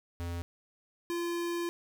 square tone pair in turn, 85.9 / 343.6 Hz, F2 / F4, -28 / -28 cents, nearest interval 2 octaves, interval 2400 cents, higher second, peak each -35 / -32 dBFS, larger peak second, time 0.2-0.42 / 1.1-1.69 s, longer second, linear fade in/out 0 ms, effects none

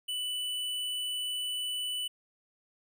sine tone with tanh clipping, 2979 Hz, F#7, 11 cents sharp, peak -33 dBFS, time 0.08-2.08 s, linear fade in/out 10 ms, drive 17 dB, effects none

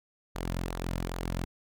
sawtooth tone with flanger, 43.65 Hz, F1, in tune, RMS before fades -34 dBFS, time 0.35-1.45 s, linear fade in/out 10 ms, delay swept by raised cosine 0.35 to 2.65 ms, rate 2.5 Hz, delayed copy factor -0.5, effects none

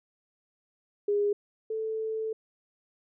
sine tone pair in turn, 410 / 440.4 Hz, G#4 / A4, -22 / +2 cents, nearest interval minor second, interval 124 cents, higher second, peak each -23 / -29 dBFS, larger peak first, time 1.08-1.33 / 1.7-2.33 s, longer second, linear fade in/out 5 ms, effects none

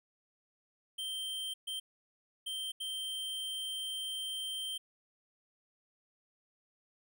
square tone bursts at uneven times, 3136 Hz, G7, in tune, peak -37 dBFS, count 4, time 0.98-1.54 / 1.67-1.8 / 2.46-2.72 / 2.8-4.78 s, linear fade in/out 10 ms, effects none

